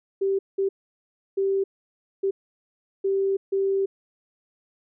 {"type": "tone bursts at uneven times", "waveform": "sine", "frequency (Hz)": 390, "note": "G4", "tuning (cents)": -9, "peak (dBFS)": -20, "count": 6, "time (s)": [[0.21, 0.39], [0.58, 0.69], [1.37, 1.64], [2.23, 2.31], [3.04, 3.37], [3.52, 3.86]], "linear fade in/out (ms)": 10, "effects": []}